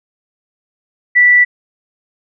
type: tone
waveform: sine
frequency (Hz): 1965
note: B6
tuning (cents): -9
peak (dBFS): -5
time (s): 1.15-1.45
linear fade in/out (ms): 20
effects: none